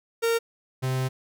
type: tone pair in turn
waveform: 45% pulse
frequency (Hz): 460.7 / 130.07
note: A#4 / C3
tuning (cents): -20 / -10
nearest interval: octave + minor seventh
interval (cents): 2190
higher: first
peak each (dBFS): -21 / -24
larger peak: first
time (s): 0.22-0.39 / 0.82-1.09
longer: second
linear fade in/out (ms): 20
effects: none